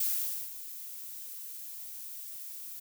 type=noise with ADSR envelope; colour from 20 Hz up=violet; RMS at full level=-29 dBFS; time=0-2.8 s; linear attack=6 ms; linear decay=490 ms; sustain=-14 dB; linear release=9 ms; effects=none